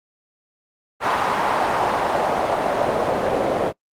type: noise with band-pass filter sweep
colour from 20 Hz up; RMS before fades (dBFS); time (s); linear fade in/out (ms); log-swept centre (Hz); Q
pink; -20; 1-3.73; 50; 1000 to 520; 1.8
effects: noise-tail reverb RT60 0.1 s tail -23 dB re dry + Opus 32 kbps